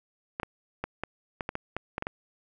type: clicks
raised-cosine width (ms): 0.5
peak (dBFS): -16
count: 11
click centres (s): 0.399 / 0.432 / 0.84 / 1.036 / 1.408 / 1.491 / 1.554 / 1.766 / 1.981 / 2.024 / 2.069
effects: none